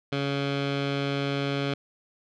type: tone with low-pass filter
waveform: 15% pulse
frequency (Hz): 140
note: C#3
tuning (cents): +18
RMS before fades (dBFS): -28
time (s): 0.12-1.74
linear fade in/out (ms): 5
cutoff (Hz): 3500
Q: 2.2
effects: none